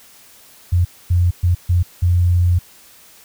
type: tone bursts at uneven times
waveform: sine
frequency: 88.2 Hz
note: F2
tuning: 18 cents sharp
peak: -11 dBFS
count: 5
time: 0.72-0.85 / 1.1-1.31 / 1.43-1.55 / 1.69-1.83 / 2.02-2.59 s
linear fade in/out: 10 ms
effects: white hiss -46 dBFS RMS until 3.24 s